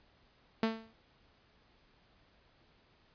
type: tone with exponential decay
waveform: sawtooth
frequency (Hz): 223.6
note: A3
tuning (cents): +28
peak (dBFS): -22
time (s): 0.63-0.93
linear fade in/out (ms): 2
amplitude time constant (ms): 64
effects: pink hiss -67 dBFS RMS until 3.14 s + resampled to 11025 Hz